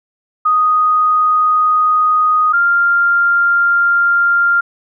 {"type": "tone pair in turn", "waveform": "sine", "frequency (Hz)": [1244.5, 1394.3], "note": ["D#6", "F6"], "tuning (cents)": [0, -3], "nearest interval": "major second", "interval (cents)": 197, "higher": "second", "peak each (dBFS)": -9, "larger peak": "neither", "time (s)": [[0.45, 2.53], [2.53, 4.61]], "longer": "neither", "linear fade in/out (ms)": 10, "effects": []}